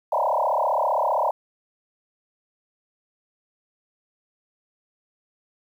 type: tone with frequency modulation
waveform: sine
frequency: 783 Hz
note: G5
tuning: 2 cents flat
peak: -19 dBFS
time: 0.12-1.31 s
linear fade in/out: 5 ms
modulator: 35.3 Hz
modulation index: 6.1
effects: 9-bit